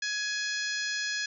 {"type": "harmonic tone", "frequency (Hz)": 838, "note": "G#5", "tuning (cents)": 15, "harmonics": [2, 3, 4, 5, 6, 7, 8], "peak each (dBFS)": [-32, -40, -41, -38, -37, -42, -42], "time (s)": [0.02, 1.26], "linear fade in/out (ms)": 5, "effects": []}